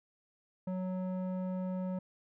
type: tone with low-pass filter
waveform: square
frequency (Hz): 185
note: F#3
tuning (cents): 0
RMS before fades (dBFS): -36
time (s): 0.67-1.99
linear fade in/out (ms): 5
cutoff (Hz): 730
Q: 1.1
effects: none